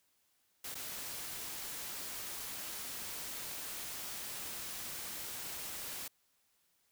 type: noise with dropouts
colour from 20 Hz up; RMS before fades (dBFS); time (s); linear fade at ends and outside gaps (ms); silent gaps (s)
white; -43; 0.64-6.08; 5; 0.745-0.752
effects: white hiss -75 dBFS RMS until 6.91 s